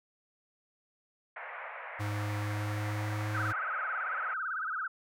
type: band-pass noise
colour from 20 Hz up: white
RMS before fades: -43 dBFS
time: 1.36-4.34 s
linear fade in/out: 5 ms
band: 540 to 2200 Hz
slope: 48 dB/octave
type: tone with pitch glide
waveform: square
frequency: 103.83 to 105.58 Hz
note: G#2 to G#2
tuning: 0 to +29 cents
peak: -33 dBFS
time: 1.99-3.53 s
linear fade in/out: 20 ms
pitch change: +29 cents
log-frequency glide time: 2.37-3.27 s
type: tone with vibrato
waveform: sine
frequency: 1400 Hz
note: F6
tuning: 4 cents sharp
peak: -32 dBFS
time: 3.34-4.88 s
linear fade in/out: 10 ms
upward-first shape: sine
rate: 18 Hz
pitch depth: 200 cents each way
effects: none